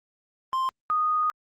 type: tone pair in turn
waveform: triangle / sine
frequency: 1048 / 1238.1 Hz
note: C6 / D#6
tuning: +2 / -9 cents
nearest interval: minor third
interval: 289 cents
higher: second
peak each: -21 dBFS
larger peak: neither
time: 0.53-0.69 / 0.9-1.3 s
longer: second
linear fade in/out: 0 ms
effects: Opus 32 kbps